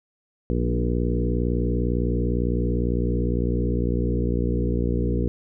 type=harmonic tone with a mistuned harmonic; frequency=59.9 Hz; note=A#1; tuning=48 cents sharp; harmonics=1 / 2 / 3 / 4 / 5 / 6 / 7 / 8; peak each=-24 / -27 / -29 / -30 / -31 / -32 / -32 / -33 dBFS; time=0.5-5.28 s; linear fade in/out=0 ms; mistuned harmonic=4; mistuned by=-15 cents; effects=none